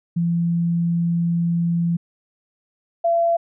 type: tone pair in turn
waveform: sine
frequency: 170 / 677.3 Hz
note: F3 / E5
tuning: -46 / +47 cents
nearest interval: 2 octaves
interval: 2393 cents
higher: second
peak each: -17 / -15 dBFS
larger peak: second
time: 0.16-1.97 / 3.04-3.37 s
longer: first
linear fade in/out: 10 ms
effects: none